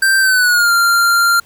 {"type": "tone with pitch glide", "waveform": "square", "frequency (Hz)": [1568, 1388.9], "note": ["G6", "F6"], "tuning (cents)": [0, -10], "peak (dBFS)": -10, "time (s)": [0.02, 1.4], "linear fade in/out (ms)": 5, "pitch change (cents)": -210, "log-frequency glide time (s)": [0.19, 0.72], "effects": ["pink hiss -48 dBFS RMS until 1.45 s"]}